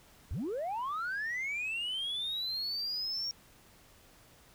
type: linear sweep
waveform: sine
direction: up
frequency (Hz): 51.6 to 5588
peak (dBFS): -31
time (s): 0.31-3.31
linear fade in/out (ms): 0
effects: tanh soft clip ceiling -31 dBFS + pink hiss -60 dBFS RMS until 4.54 s